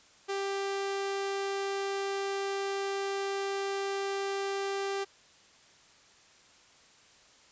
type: tone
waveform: sawtooth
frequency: 394.1 Hz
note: G4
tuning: 9 cents sharp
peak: -27 dBFS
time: 0.28-5.05 s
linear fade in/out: 20 ms
effects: white hiss -59 dBFS RMS until 7.51 s + resampled to 16000 Hz